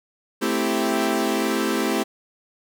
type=chord; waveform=sawtooth; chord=A minor seventh; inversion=none; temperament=equal; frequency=220 / 261.6 / 329.6 / 392 Hz; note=A3 / C4 / E4 / G4; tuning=0 / 0 / 0 / 0 cents; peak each=-22 dBFS; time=0.41-2.04 s; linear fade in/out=20 ms; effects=none